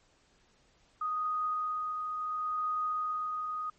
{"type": "tone with tremolo", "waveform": "sine", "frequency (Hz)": 1244.5, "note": "D#6", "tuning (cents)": 0, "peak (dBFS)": -29, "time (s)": [1.01, 3.7], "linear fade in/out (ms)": 5, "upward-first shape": "sine", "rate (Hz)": 0.7, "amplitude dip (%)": 35, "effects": ["pink hiss -67 dBFS RMS until 3.78 s", "MP3 32 kbps"]}